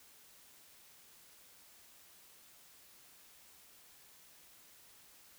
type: silence
effects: white hiss -61 dBFS RMS until 5.38 s